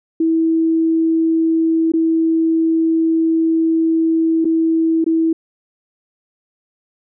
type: tone with dropouts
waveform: sine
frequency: 325.3 Hz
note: E4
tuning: 23 cents flat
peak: -12 dBFS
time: 0.2-5.33 s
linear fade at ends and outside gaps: 5 ms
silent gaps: 1.92-1.936 / 4.446-4.452 / 5.043-5.063 s
effects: none